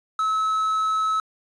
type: tone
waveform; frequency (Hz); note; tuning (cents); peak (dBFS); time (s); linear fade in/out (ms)
triangle; 1294; E6; -32; -18; 0.19-1.2; 2
effects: resampled to 22050 Hz + 8-bit